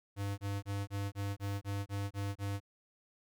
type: tone bursts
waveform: square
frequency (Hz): 100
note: G2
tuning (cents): +35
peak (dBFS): -35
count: 10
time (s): 0.16-2.603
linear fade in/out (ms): 50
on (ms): 220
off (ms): 27
effects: none